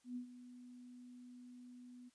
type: tone with ADSR envelope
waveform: sine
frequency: 246.9 Hz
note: B3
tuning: in tune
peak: -40 dBFS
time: 0.04-2.1 s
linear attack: 120 ms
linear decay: 100 ms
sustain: -13 dB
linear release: 22 ms
effects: white hiss -75 dBFS RMS until 2.14 s + resampled to 22050 Hz